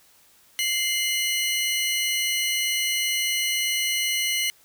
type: tone pair together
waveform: sawtooth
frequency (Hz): 2093 / 2947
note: C7 / F#7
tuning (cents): 0 / -8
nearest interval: tritone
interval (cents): 592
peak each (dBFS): -22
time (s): 0.59-4.5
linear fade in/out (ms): 0
effects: white hiss -57 dBFS RMS until 4.64 s